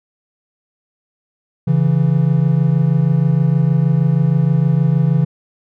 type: tone pair together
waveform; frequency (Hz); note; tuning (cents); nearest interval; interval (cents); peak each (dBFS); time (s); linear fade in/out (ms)
triangle; 138.43 / 164.81; C#3 / E3; -2 / 0; minor third; 302; -12 / -12; 1.67-5.25; 10
effects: none